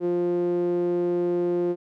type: tone with band-pass filter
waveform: sawtooth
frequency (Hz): 175.4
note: F3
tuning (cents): +8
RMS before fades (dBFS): -24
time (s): 0-1.76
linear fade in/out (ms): 50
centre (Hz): 390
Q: 6.5
effects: none